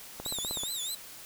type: click train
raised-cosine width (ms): 1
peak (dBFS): -24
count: 8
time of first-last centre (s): 0.2-0.635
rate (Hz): 16.1
type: tone with vibrato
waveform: 20% pulse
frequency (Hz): 3729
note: A#7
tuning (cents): 0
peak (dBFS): -27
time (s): 0.25-0.95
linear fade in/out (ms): 5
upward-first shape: triangle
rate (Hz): 4.8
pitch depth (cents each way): 170
effects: white hiss -47 dBFS RMS until 1.25 s